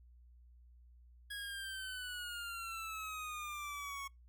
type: exponential sweep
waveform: 25% pulse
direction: down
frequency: 1662 to 1100 Hz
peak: -38 dBFS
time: 1.3-4.08 s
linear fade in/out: 10 ms
effects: noise-tail reverb RT60 0.2 s tail -26 dB re dry + added 60 Hz sine -58 dBFS peak until 4.28 s